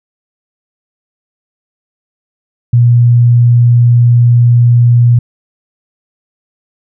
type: tone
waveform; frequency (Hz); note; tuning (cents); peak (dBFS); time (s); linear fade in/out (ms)
sine; 120; B2; -49; -3; 2.73-5.19; 5
effects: none